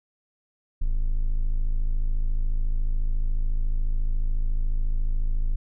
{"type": "tone", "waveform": "triangle", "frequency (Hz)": 27.04, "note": "A0", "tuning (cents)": -29, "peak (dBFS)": -18, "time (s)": [0.81, 5.56], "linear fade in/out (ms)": 10, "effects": []}